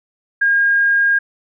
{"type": "tone", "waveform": "sine", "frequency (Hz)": 1621, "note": "G#6", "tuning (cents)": -42, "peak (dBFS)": -11, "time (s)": [0.41, 1.19], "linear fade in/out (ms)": 10, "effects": []}